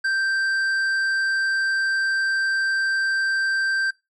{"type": "tone with tanh clipping", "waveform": "triangle", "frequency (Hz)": 1568, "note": "G6", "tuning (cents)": 0, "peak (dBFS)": -21, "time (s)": [0.04, 3.91], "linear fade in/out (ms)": 10, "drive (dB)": 12, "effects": ["noise-tail reverb RT60 0.2 s tail -20 dB re dry"]}